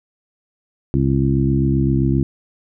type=harmonic tone with a mistuned harmonic; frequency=67.6 Hz; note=C#2; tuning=43 cents flat; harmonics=1 / 2 / 3 / 4 / 5; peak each=-22 / -17 / -22 / -21 / -22 dBFS; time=0.94-2.23 s; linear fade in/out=0 ms; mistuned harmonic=1; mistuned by=+18 cents; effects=none